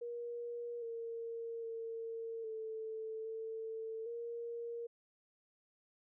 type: tone with pitch steps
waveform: sine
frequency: 475.3 / 460.7 / 455.2 / 441.2 / 445.8 / 468.6 Hz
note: A#4 / A#4 / A#4 / A4 / A4 / A#4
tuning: +34 / -20 / -41 / +5 / +23 / +9 cents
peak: -40 dBFS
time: 0.01-4.87 s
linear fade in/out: 10 ms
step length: 810 ms
effects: none